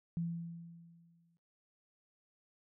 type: tone with exponential decay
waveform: sine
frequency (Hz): 168.6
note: E3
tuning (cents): +39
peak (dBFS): -32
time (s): 0.17-1.37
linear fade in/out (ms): 0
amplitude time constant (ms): 260
effects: noise-tail reverb RT60 0.3 s tail -24 dB re dry